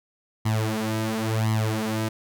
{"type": "tone with flanger", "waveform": "sawtooth", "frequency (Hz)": 110, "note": "A2", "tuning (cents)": 0, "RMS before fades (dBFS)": -25, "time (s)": [0.45, 2.09], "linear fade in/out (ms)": 10, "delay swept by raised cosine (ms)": [0.97, 5.97], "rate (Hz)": 0.95, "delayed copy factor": 0.95, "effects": []}